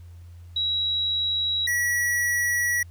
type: tone pair in turn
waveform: sine / square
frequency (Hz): 3876 / 1931.3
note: B7 / B6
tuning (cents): -33 / -39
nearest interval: octave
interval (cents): 1206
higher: first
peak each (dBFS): -22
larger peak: neither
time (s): 0.56-1.67 / 1.67-2.83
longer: second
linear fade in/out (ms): 5
effects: added 86 Hz sine -41 dBFS peak until 2.9 s + pink hiss -62 dBFS RMS until 2.9 s